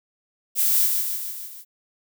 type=noise with echo; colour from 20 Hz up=violet; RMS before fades=-20 dBFS; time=0.55-0.9 s; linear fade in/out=50 ms; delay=150 ms; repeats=5; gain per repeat=-4 dB; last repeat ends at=1.65 s; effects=none